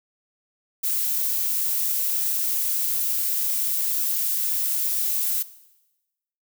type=noise; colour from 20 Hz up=violet; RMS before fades=-24 dBFS; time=0.83-5.43 s; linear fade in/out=10 ms; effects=noise-tail reverb RT60 1.0 s tail -17 dB re dry